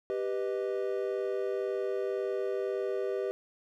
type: chord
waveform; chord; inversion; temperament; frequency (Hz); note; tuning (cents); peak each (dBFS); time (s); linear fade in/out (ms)
triangle; G augmented; none; equal; 392 / 493.9 / 622.3; G4 / B4 / D#5; 0 / 0 / 0; -30 / -33 / -36; 0.1-3.31; 0
effects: none